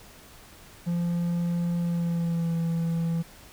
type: tone with pitch glide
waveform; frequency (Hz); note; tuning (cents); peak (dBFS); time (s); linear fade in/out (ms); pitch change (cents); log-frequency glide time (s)
triangle; 172.3 to 166.53; F3 to E3; -23 to +18; -22; 0.86-3.23; 20; -59; 1.78-2.55
effects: pink hiss -50 dBFS RMS until 3.52 s